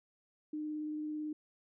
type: tone with vibrato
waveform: sine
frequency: 304.2 Hz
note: D#4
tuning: 39 cents flat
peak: -36 dBFS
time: 0.53-1.33 s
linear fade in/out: 5 ms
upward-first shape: square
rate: 18 Hz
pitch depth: 8 cents each way
effects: none